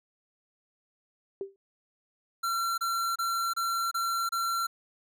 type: tone with exponential decay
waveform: sine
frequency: 392 Hz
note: G4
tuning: in tune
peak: -28 dBFS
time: 1.41-1.56 s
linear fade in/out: 1 ms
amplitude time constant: 32 ms
type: tone bursts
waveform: square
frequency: 1362 Hz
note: F6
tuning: 44 cents flat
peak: -28 dBFS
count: 6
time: 2.43-4.67 s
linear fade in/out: 10 ms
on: 350 ms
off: 28 ms
effects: none